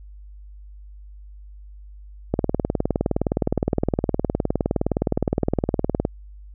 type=click train; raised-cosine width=2 ms; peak=-6 dBFS; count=73; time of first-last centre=2.34-6.051 s; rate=19.4 Hz; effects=added 50 Hz sine -39 dBFS peak until 6.54 s